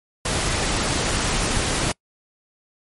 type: noise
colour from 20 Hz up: pink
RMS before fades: -22 dBFS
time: 0.25-1.92 s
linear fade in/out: 5 ms
effects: noise-tail reverb RT60 0.1 s tail -26 dB re dry + MP3 48 kbps